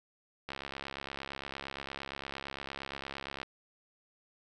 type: click train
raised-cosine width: 0.3 ms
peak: -23 dBFS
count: 203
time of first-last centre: 0.49-3.43 s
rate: 68.7 Hz
effects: none